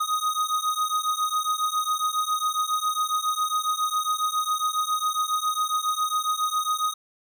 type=beating tone pair; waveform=square; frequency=1244.5 / 1251.8 Hz; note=D#6 / D#6; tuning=0 / +10 cents; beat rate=7.3 Hz; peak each=-27 dBFS; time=0-6.94 s; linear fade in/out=10 ms; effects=none